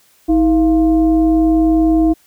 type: tone with frequency modulation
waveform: sine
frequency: 319.8 Hz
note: D#4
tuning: 48 cents sharp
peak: -9 dBFS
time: 0.28-2.14 s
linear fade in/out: 20 ms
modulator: 370 Hz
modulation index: 0.5
effects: white hiss -53 dBFS RMS until 2.26 s